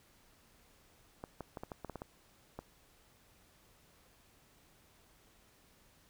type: clicks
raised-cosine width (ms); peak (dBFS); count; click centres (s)
1; -28; 10; 1.239 / 1.407 / 1.572 / 1.635 / 1.718 / 1.847 / 1.897 / 1.957 / 2.019 / 2.59
effects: pink hiss -66 dBFS RMS until 6.09 s